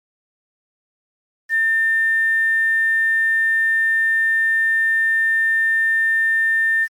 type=tone with quantisation; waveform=sine; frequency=1800 Hz; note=A6; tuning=39 cents sharp; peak=-14 dBFS; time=1.49-6.88 s; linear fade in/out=50 ms; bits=7; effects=MP3 64 kbps